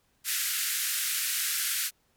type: band-pass noise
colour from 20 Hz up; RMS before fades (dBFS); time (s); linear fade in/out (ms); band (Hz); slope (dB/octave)
white; -30; 0.24-1.91; 50; 1400 to 15000; 48
effects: pink hiss -70 dBFS RMS until 2.16 s